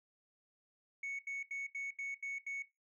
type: tone bursts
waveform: sine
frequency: 2217 Hz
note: C#7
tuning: in tune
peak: -36 dBFS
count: 7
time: 1.03-2.624 s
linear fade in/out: 5 ms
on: 160 ms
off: 79 ms
effects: noise-tail reverb RT60 0.2 s tail -18 dB re dry + tanh soft clip ceiling -37 dBFS